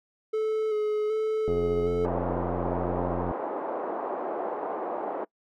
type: tone with vibrato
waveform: triangle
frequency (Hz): 430.1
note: A4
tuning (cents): -39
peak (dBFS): -22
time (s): 0.33-2.06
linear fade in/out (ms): 10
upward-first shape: square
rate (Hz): 1.3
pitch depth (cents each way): 22
type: click train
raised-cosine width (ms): 2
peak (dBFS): -19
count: 162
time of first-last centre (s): 1.48-3.312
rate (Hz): 87.9
type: band-pass noise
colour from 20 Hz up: white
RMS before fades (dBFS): -32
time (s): 2.04-5.25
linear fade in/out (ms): 10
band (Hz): 310 to 880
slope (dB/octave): 24
effects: noise-tail reverb RT60 0.1 s tail -24 dB re dry